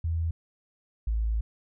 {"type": "tone pair in turn", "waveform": "sine", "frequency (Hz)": [82.41, 55], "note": ["E2", "A1"], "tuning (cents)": [0, 0], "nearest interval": "perfect fifth", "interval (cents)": 700, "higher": "first", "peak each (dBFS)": [-25, -24], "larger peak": "second", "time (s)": [[0.04, 0.31], [1.07, 1.41]], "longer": "second", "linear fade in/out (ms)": 5, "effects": []}